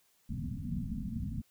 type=low-pass noise; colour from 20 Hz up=white; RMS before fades=-37 dBFS; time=0.29-1.42 s; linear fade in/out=10 ms; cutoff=250 Hz; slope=96 dB/octave; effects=white hiss -70 dBFS RMS until 1.5 s